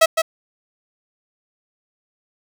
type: tone with echo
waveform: sawtooth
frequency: 648 Hz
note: E5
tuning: 30 cents flat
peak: -5 dBFS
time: 0.01-0.06 s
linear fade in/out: 10 ms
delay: 160 ms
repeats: 1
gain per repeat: -6 dB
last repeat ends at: 0.22 s
effects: none